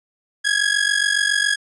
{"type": "ring-modulated tone", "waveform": "sawtooth", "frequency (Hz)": 1661.2, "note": "G#6", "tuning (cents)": 0, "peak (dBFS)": -10, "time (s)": [0.44, 1.56], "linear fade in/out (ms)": 20, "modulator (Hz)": 23.6, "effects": ["resampled to 24000 Hz"]}